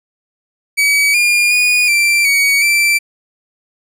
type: tone with pitch steps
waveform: 40% pulse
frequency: 2276 / 2417 / 2459 / 2352 / 2248 / 2340 Hz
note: C#7 / D7 / D#7 / D7 / C#7 / D7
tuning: +45 / +49 / -21 / +2 / +24 / -7 cents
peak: -9 dBFS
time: 0.77-2.99 s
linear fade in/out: 20 ms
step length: 370 ms
effects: resampled to 32000 Hz